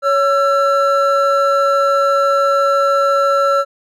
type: tone pair together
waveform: triangle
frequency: 557.7 / 1343 Hz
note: C#5 / E6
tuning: +10 / +32 cents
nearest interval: octave + minor third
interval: 1522 cents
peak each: -12 dBFS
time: 0.02-3.65 s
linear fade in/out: 50 ms
effects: none